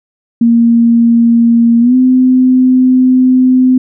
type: tone with pitch glide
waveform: sine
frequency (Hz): 233.1 to 255.7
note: A#3 to C4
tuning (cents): 0 to -40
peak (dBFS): -4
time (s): 0.41-3.78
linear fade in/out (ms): 5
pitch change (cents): +160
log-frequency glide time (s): 1.8-1.95
effects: none